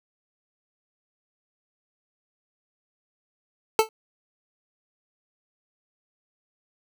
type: tone with exponential decay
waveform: 25% pulse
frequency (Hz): 440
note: A4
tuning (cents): 0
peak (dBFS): -8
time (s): 3.79-3.89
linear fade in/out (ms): 1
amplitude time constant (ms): 21
effects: none